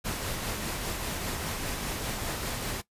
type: noise with tremolo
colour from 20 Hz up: pink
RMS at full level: -32 dBFS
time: 0.04-2.82 s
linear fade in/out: 20 ms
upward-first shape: triangle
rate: 5 Hz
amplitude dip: 30%
effects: noise-tail reverb RT60 0.1 s tail -18 dB re dry + resampled to 32000 Hz